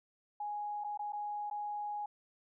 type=tone with dropouts; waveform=sine; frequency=830.6 Hz; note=G#5; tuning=in tune; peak=-36 dBFS; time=0.4-2.06 s; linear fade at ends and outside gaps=5 ms; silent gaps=0.839-0.844 / 0.975-0.992 / 1.123-1.131 / 1.5-1.51 s; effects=none